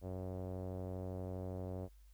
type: tone with low-pass filter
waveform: sawtooth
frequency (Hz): 92.5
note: F#2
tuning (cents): 0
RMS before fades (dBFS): -43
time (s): 0.01-1.89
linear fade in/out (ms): 50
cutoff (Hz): 590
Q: 2.4
effects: added 50 Hz sine -58 dBFS peak until 2.13 s + white hiss -75 dBFS RMS until 2.13 s